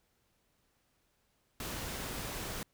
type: noise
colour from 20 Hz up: pink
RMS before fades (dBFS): -40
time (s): 1.6-2.63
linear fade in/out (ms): 2
effects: pink hiss -75 dBFS RMS until 2.73 s